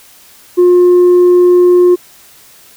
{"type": "tone with tanh clipping", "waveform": "sine", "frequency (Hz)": 356.6, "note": "F4", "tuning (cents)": 36, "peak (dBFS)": -4, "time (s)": [0.57, 1.96], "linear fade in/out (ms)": 20, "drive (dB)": 1, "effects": ["white hiss -41 dBFS RMS until 2.76 s"]}